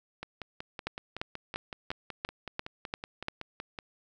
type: two click trains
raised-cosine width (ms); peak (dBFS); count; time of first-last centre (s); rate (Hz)
0.3; -16 / -22; 8 / 20; 0.87-3.284 / 0.23-3.788; 2.9 / 5.34
effects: none